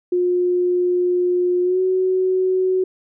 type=tone with pitch glide; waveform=sine; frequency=357.7 to 372.7 Hz; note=F4 to F#4; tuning=+41 to +13 cents; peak=-15 dBFS; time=0.12-2.84 s; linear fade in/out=5 ms; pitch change=+72 cents; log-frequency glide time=1.63-1.8 s; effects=none